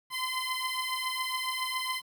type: beating tone pair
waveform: 15% pulse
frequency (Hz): 1025 / 1032.2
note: C6 / C6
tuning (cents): -36 / -24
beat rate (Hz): 7.2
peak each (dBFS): -27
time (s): 0.1-2.02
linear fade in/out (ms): 50
effects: 10-bit